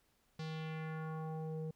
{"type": "tone with low-pass filter sweep", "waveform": "square", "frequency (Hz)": 158.3, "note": "D#3", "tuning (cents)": 30, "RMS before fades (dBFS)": -42, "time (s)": [0.39, 1.71], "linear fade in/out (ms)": 5, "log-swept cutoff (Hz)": [4800, 400], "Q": 2, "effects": ["pink hiss -75 dBFS RMS until 1.75 s"]}